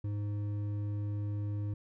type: tone with hard clipping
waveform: sine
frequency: 103.1 Hz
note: G#2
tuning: 12 cents flat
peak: -34 dBFS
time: 0.04-1.74 s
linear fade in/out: 5 ms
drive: 7 dB
effects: none